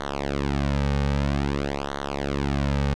sawtooth tone with flanger, 70.2 Hz, C#2, 22 cents sharp, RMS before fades -25 dBFS, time 0-2.94 s, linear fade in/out 0 ms, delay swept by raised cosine 0.39 to 2.99 ms, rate 0.51 Hz, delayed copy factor -1, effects low-pass 5000 Hz 12 dB/octave

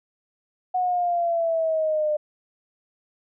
sine exponential sweep, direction down, 737 to 599 Hz, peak -20 dBFS, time 0.74-2.17 s, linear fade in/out 10 ms, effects none

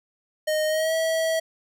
square tone with pitch glide, 618 to 647.6 Hz, D#5 to E5, -12 to -31 cents, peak -22 dBFS, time 0.47-1.4 s, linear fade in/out 10 ms, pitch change +81 cents, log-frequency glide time 0.67-0.94 s, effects none

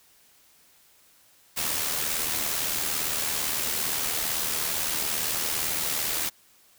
white noise with amplitude modulation, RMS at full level -26 dBFS, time 1.56-6.3 s, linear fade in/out 20 ms, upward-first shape sine, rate 77.7 Hz, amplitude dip 45%, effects white hiss -59 dBFS RMS until 6.78 s

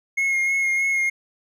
triangle tone with vibrato, 2156 Hz, C#7, 49 cents flat, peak -17 dBFS, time 0.17-1.1 s, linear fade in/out 10 ms, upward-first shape sine, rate 3.2 Hz, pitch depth 20 cents each way, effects none

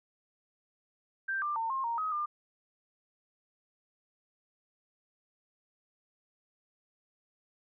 sine tone with pitch steps, 1572 / 1188 / 905 / 1066 / 931 / 1265 / 1199 Hz, G6 / D6 / A5 / C6 / A#5 / D#6 / D6, +4 / +20 / +48 / +32 / -2 / +28 / +36 cents, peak -30 dBFS, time 1.28-2.26 s, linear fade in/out 10 ms, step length 140 ms, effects none

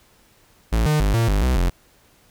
45% pulse tone with pitch steps, 55.3 / 151.8 / 50.4 / 115.2 / 49.96 / 63.4 / 44.18 Hz, A1 / D#3 / G1 / A#2 / G1 / B1 / F1, +9 / -42 / +49 / -20 / +34 / +46 / +21 cents, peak -16 dBFS, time 0.72-1.7 s, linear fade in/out 10 ms, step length 140 ms, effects pink hiss -56 dBFS RMS until 2.3 s

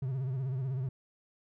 triangle tone with vibrato, 131.2 Hz, C3, 5 cents sharp, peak -29 dBFS, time 0.02-0.89 s, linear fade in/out 5 ms, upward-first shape sine, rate 16 Hz, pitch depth 96 cents each way, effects none

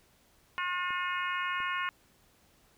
harmonic tone, 359.1 Hz, F4, 48 cents sharp, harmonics 3 / 4 / 5 / 6 / 7 / 8, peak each -34 / -36 / -38 / -40 / -41 / -42 dBFS, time 0.58-1.89 s, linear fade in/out 0 ms
clicks, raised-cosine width 2 ms, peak -37 dBFS, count 2, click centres 0.906 / 1.603 s
effects pink hiss -65 dBFS RMS until 2.77 s

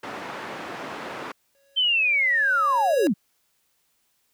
white band-pass noise, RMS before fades -35 dBFS, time 0.03-1.32 s, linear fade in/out 5 ms, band 190 to 1400 Hz, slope 12 dB/octave
square tone with exponential growth, 554.4 Hz, C#5, in tune, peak -24 dBFS, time 1.55-3.07 s, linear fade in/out 0 ms, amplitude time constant 330 ms
sine linear sweep, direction down, 3130 to 161.3 Hz, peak -18 dBFS, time 1.76-3.14 s, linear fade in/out 20 ms
effects white hiss -69 dBFS RMS until 4.33 s

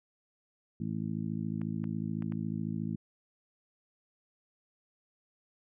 harmonic tone, 54 Hz, A1, 32 cents flat, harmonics 2 / 3 / 4 / 5 / 6, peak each -40 / -36 / -36 / -43 / -44 dBFS, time 0.8-2.96 s, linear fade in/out 5 ms
clicks, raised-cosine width 0.5 ms, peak -33 dBFS, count 4, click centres 1.616 / 1.841 / 2.223 / 2.322 s
effects none

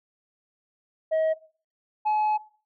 sine tone pair in turn, 636 / 852.4 Hz, D#5 / G#5, +38 / +45 cents, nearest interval perfect fourth, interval 507 cents, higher second, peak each -18 dBFS, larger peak neither, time 1.11-1.34 / 2.05-2.38 s, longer second, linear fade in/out 20 ms, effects noise-tail reverb RT60 0.4 s tail -18 dB re dry + tanh soft clip ceiling -20 dBFS

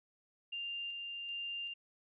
sine tone with tremolo, 2794 Hz, F7, in tune, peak -38 dBFS, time 0.52-1.74 s, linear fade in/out 10 ms, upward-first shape square, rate 1.3 Hz, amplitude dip 25%, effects none

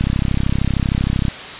click train, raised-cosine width 5 ms, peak -5 dBFS, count 43, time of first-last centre 0.01-1.283 s, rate 33 Hz, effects white hiss -30 dBFS RMS until 1.59 s + resampled to 8000 Hz

